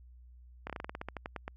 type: slowing click train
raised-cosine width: 0.5 ms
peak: -23 dBFS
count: 14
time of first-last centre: 0.67-1.48 s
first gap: 27 ms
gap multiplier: 1.13
effects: added 61 Hz sine -52 dBFS peak until 1.56 s